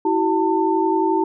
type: tone cluster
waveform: sine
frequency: 327.3 / 378.8 / 895 Hz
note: E4 / F#4 / A5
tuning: -12 / +41 / +29 cents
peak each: -20 dBFS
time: 0.05-1.24 s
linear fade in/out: 5 ms
effects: none